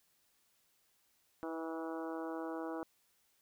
harmonic tone with a mistuned harmonic, 162.3 Hz, E3, 27 cents flat, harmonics 2 / 3 / 4 / 5 / 6 / 7 / 8 / 9, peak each -41 / -45 / -47 / -49 / -51 / -52 / -53 / -54 dBFS, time 1.43-2.83 s, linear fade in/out 0 ms, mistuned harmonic 3, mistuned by +15 cents, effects white hiss -74 dBFS RMS until 3.41 s

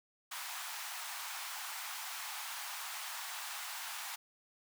pink high-pass noise, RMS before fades -43 dBFS, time 0.31-4.16 s, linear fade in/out 10 ms, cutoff 770 Hz, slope 48 dB/octave, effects none

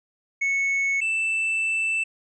triangle tone pair in turn, 2206 / 2652 Hz, C#7 / E7, -9 / +10 cents, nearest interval minor third, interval 319 cents, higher second, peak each -19 / -20 dBFS, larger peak first, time 0.41-1.01 / 1.01-2.04 s, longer second, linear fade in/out 10 ms, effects resampled to 22050 Hz

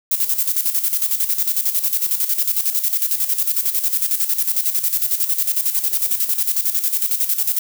violet noise with tremolo, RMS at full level -17 dBFS, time 0.11-7.59 s, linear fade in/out 5 ms, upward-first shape square, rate 11 Hz, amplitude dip 65%, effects none

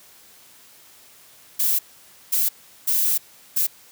violet noise bursts at uneven times, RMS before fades -20 dBFS, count 4, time 1.59-1.79 / 2.32-2.49 / 2.87-3.18 / 3.56-3.67 s, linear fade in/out 10 ms, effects white hiss -50 dBFS RMS until 3.91 s + high-pass 60 Hz 12 dB/octave

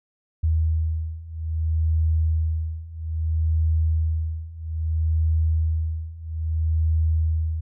sine beating tone pair, 79.5 / 80.11 Hz, D#2 / E2, +38 / -49 cents, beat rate 0.61 Hz, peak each -24 / -22 dBFS, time 0.43-7.61 s, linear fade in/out 10 ms, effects none

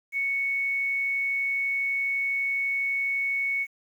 sine tone with quantisation, 2217 Hz, C#7, in tune, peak -24 dBFS, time 0.12-3.67 s, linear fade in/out 50 ms, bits 9, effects none

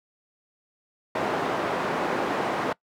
white band-pass noise, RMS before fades -27 dBFS, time 1.15-2.73 s, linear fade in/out 5 ms, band 210 to 960 Hz, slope 12 dB/octave, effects noise-tail reverb RT60 0.1 s tail -22 dB re dry

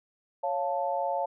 sine chord, Db augmented, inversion none, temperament equal, 554.4 / 698.5 / 880 Hz, Db5 / F5 / A5, 0 / 0 / 0 cents, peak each -31 dBFS, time 0.43-1.26 s, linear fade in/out 10 ms, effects none

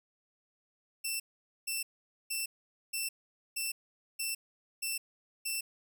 10% pulse tone bursts, 2681 Hz, E7, 29 cents sharp, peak -24 dBFS, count 8, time 1.04-5.61 s, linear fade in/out 10 ms, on 160 ms, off 470 ms, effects none

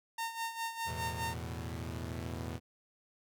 sawtooth tone with tremolo, 914 Hz, A#5, 34 cents flat, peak -30 dBFS, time 0.18-1.34 s, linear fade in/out 5 ms, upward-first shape sine, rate 4.9 Hz, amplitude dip 70%
sawtooth chord, E suspended fourth, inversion none, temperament equal, 82.41 / 110 / 123.47 Hz, E2 / A2 / B2, 0 / 0 / 0 cents, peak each -37 / -40 / -40 dBFS, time 0.85-2.6 s, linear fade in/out 50 ms
effects none

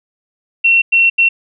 sine tone bursts at uneven times, 2719 Hz, F7, 47 cents flat, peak -7 dBFS, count 3, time 0.64-0.82 / 0.92-1.1 / 1.18-1.29 s, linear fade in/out 10 ms, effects none

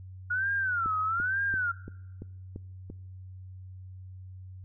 sine tone with vibrato, 1427 Hz, F6, 37 cents sharp, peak -26 dBFS, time 0.3-1.72 s, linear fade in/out 10 ms, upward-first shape sine, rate 1.1 Hz, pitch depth 210 cents each way
click train, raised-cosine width 3 ms, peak -27 dBFS, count 7, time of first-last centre 0.86-2.901 s, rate 2.94 Hz
effects noise-tail reverb RT60 1.0 s tail -22 dB re dry + added 93 Hz sine -42 dBFS peak until 4.64 s

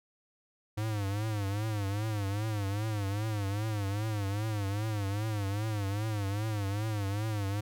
square tone with vibrato, 103.83 Hz, G#2, in tune, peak -31 dBFS, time 0.77-7.61 s, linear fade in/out 10 ms, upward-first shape triangle, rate 2.5 Hz, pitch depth 130 cents each way, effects none

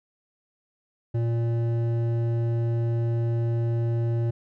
sine tone with hard clipping, 116.54 Hz, A#2, in tune, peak -24 dBFS, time 1.14-4.31 s, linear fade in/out 10 ms, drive 10 dB, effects none

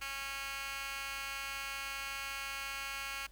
15% pulse tone with high-pass filter, 274.6 Hz, C#4, 16 cents flat, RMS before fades -41 dBFS, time 0.01-3.27 s, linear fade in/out 10 ms, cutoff 1800 Hz, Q 4, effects added 50 Hz sine -56 dBFS peak until 3.31 s + pink hiss -65 dBFS RMS until 3.31 s

